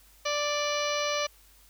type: harmonic tone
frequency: 587.3 Hz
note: D5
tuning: in tune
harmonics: 1 / 2 / 3 / 4 / 5 / 6 / 7 / 8 / 9 / 10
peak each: -30 / -33 / -39 / -35 / -37 / -42 / -38 / -43 / -44 / -38 dBFS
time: 0.25-1.27 s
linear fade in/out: 10 ms
effects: added 50 Hz sine -59 dBFS peak until 1.69 s + white hiss -59 dBFS RMS until 1.69 s